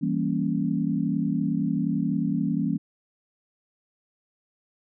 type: chord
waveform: sine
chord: E diminished seventh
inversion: none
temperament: equal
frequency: 164.81 / 196 / 233.1 / 277.2 Hz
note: E3 / G3 / Bb3 / Db4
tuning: 0 / 0 / 0 / 0 cents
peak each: -28 dBFS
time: 0.01-2.78 s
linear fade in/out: 20 ms
effects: none